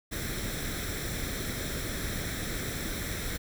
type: noise with comb filter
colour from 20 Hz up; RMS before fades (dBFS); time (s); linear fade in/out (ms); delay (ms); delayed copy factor
pink; -34; 0.11-3.38; 20; 0.53; +0.65
effects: none